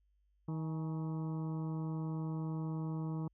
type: harmonic tone with a mistuned harmonic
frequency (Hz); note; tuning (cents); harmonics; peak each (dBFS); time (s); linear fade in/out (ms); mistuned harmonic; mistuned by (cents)
158.6; D#3; +33; 1 / 2 / 3 / 4 / 5 / 6 / 7 / 8; -36 / -43 / -52 / -58 / -55 / -56 / -56 / -64; 0.48-3.28; 5; 5; +76
effects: added 50 Hz sine -70 dBFS peak until 3.33 s